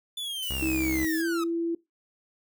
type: linear sweep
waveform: 45% pulse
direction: down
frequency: 3510 to 1244.5 Hz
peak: -31 dBFS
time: 0.17-1.44 s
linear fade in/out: 5 ms
type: noise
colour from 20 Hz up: violet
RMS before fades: -38 dBFS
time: 0.42-1.22 s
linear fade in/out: 5 ms
type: tone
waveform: sawtooth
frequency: 66.9 Hz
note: C2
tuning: 39 cents sharp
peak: -29 dBFS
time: 0.5-1.05 s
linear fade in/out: 5 ms
type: tone with pitch glide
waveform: sine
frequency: 320 to 335.5 Hz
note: D#4 to E4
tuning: +49 to +31 cents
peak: -25 dBFS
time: 0.62-1.75 s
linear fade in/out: 5 ms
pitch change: +82 cents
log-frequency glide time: 1.17-1.25 s
effects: noise-tail reverb RT60 0.2 s tail -21 dB re dry